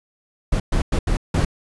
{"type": "noise bursts at uneven times", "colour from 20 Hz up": "brown", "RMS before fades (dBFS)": -18, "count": 5, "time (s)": [[0.52, 0.6], [0.72, 0.82], [0.92, 0.99], [1.07, 1.17], [1.34, 1.45]], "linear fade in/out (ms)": 5, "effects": ["resampled to 24000 Hz"]}